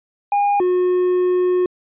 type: tone pair in turn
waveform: triangle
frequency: 813 / 362.2 Hz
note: G#5 / F#4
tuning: -37 / -37 cents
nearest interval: octave + major second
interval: 1400 cents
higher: first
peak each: -12 dBFS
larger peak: neither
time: 0.32-0.6 / 0.6-1.66 s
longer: second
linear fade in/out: 2 ms
effects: resampled to 8000 Hz